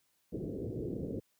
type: low-pass noise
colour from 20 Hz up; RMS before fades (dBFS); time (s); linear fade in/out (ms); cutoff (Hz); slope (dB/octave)
white; -38; 0.32-1.2; 10; 480; 48
effects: white hiss -75 dBFS RMS until 1.39 s + high-pass 60 Hz 12 dB/octave